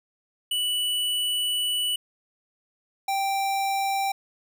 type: tone pair in turn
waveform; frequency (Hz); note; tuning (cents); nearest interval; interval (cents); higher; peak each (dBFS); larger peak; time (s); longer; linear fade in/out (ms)
square; 2960 / 784; F#7 / G5; 0 / 0; octave + major seventh; 2300; first; -24; neither; 0.51-1.96 / 3.08-4.12; first; 5
effects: none